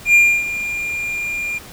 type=tone with ADSR envelope; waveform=triangle; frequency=2400 Hz; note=D7; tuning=37 cents sharp; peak=-5 dBFS; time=0.05-1.59 s; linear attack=93 ms; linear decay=290 ms; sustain=-14 dB; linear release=17 ms; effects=pink hiss -38 dBFS RMS until 1.72 s